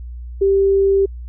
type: tone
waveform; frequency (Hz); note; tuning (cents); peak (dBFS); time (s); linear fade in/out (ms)
sine; 392; G4; 0; -11; 0.41-1.06; 10
effects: added 60 Hz sine -28 dBFS peak until 1.28 s